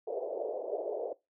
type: band-pass noise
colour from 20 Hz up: pink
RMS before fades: -36 dBFS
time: 0.07-1.13 s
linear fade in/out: 5 ms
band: 410 to 660 Hz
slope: 48 dB/octave
effects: noise-tail reverb RT60 0.2 s tail -19 dB re dry